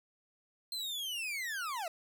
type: linear sweep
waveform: 40% pulse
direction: down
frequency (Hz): 4186 to 626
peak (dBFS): -35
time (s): 0.72-1.88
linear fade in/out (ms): 2
effects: none